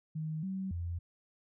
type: tone with pitch steps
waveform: sine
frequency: 156.7 / 190.7 / 85.9 Hz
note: D#3 / G3 / F2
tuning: +13 / -47 / -28 cents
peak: -34 dBFS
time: 0.15-0.99 s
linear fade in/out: 10 ms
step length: 280 ms
effects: none